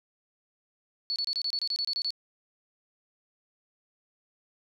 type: tone bursts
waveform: sine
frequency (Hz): 4429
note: C#8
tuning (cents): -2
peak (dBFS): -27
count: 12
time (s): 1.1-2.105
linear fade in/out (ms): 0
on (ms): 59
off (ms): 27
effects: none